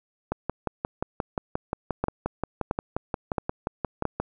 two click trains, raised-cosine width 1 ms, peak -12 / -10 dBFS, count 23 / 4, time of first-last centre 0.32-4.2 / 2.04-4.053 s, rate 5.67 / 1.49 Hz, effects none

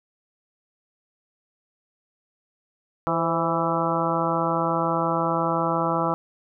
harmonic tone with a mistuned harmonic, 165.6 Hz, E3, 8 cents sharp, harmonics 1 / 2 / 3 / 4 / 5 / 6 / 7 / 8, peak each -29 / -29 / -29 / -29 / -29 / -29 / -29 / -29 dBFS, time 3.07-6.14 s, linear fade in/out 0 ms, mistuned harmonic 3, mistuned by +51 cents, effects none

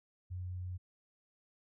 sine tone, 90.7 Hz, F#2, 34 cents flat, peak -38 dBFS, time 0.3-0.78 s, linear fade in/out 20 ms, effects none

